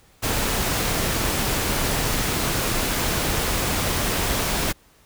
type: noise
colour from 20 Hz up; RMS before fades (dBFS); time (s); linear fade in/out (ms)
pink; -23; 0.22-4.73; 20
effects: pink hiss -56 dBFS RMS until 5.05 s